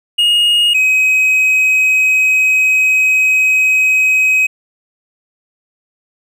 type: tone pair in turn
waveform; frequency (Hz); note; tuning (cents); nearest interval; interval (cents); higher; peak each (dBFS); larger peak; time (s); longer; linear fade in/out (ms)
triangle; 2863 / 2532; F7 / D#7; +42 / +30; major second; 212; first; -7; neither; 0.18-0.74 / 0.74-4.47; second; 10
effects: none